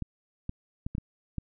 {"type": "clicks", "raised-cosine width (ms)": 5, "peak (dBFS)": -20, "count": 6, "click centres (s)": [0.023, 0.494, 0.865, 0.951, 0.982, 1.383], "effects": []}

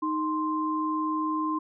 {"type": "tone pair together", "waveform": "sine", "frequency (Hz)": [311.1, 1046.4], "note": ["D#4", "C6"], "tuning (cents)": [0, 0], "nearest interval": "octave + major sixth", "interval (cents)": 2100, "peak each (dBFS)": -28, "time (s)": [0.02, 1.59], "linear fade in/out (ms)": 10, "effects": []}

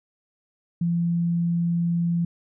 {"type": "tone", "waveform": "sine", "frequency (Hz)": 170.6, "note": "F3", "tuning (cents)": -40, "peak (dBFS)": -20, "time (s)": [0.81, 2.25], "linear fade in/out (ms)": 5, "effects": []}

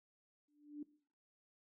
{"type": "tone with exponential growth", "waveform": "sine", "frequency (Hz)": 294.7, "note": "D4", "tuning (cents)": 6, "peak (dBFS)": -40, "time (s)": [0.48, 0.83], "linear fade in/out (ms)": 5, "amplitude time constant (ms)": 76, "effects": ["noise-tail reverb RT60 0.5 s tail -19 dB re dry"]}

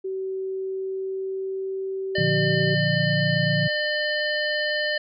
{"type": "tone with pitch glide", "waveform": "sine", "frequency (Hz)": [381.1, 384.2], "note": ["G4", "G4"], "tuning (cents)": [-49, -35], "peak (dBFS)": -26, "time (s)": [0.04, 2.75], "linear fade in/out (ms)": 10, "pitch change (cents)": 14, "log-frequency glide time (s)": [0.37, 1.85]}
{"type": "harmonic tone", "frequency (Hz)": 602, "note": "D5", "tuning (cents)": 43, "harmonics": [1, 3, 5, 7, 8], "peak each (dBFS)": [-27, -25, -31, -33, -37], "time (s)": [2.15, 4.98], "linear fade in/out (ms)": 5}
{"type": "chord", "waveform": "sine", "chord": "Bb major", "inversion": "none", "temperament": "equal", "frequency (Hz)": [116.54, 146.83, 174.61], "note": ["Bb2", "D3", "F3"], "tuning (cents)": [0, 0, 0], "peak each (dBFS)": [-28, -24, -26], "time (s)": [2.18, 3.68], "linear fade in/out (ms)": 5}
{"effects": []}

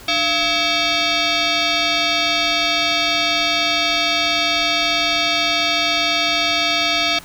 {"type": "tone with frequency modulation", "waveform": "sine", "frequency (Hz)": 685, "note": "F5", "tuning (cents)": -34, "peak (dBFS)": -15, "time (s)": [0.08, 7.19], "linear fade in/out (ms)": 5, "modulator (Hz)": 984, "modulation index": 4.3, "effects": ["pink hiss -40 dBFS RMS until 7.24 s"]}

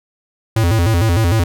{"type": "tone with vibrato", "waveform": "square", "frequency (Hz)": 98, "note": "G2", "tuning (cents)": 0, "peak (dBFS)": -12, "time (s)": [0.56, 1.44], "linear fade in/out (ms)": 5, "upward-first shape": "square", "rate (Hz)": 6.6, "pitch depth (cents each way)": 230, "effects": []}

